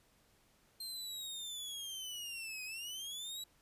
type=linear two-way sweep; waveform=sawtooth; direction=down then up; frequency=4186 to 2489 to 3926 Hz; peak=-39 dBFS; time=0.8-3.44 s; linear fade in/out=5 ms; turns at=2.64 s; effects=pink hiss -70 dBFS RMS until 3.61 s + resampled to 32000 Hz